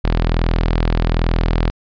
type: tone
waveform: sawtooth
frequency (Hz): 41.2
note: E1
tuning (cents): 0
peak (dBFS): -10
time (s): 0.04-1.7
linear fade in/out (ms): 0
effects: resampled to 11025 Hz